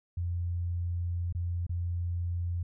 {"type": "tone with dropouts", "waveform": "sine", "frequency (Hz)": 87, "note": "F2", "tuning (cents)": -6, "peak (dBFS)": -29, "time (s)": [0.17, 2.63], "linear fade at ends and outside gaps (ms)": 5, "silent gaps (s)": [[1.326, 1.349], [1.667, 1.694]], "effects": []}